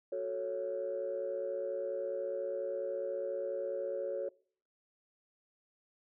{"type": "chord", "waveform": "sine", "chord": "F# minor", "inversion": "none", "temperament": "equal", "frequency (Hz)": [370, 440, 554.4], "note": ["F#4", "A4", "C#5"], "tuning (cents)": [0, 0, 0], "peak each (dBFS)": [-40, -39, -35], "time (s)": [0.12, 4.29], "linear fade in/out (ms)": 5, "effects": ["noise-tail reverb RT60 0.5 s tail -23 dB re dry", "tanh soft clip ceiling -27 dBFS"]}